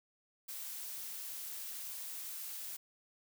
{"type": "noise", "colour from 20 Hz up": "blue", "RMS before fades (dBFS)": -44, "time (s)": [0.48, 2.77], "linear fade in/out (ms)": 10, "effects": []}